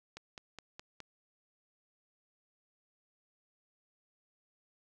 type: click train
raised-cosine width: 0.2 ms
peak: -28 dBFS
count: 5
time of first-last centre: 0.17-1.003 s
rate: 4.8 Hz
effects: none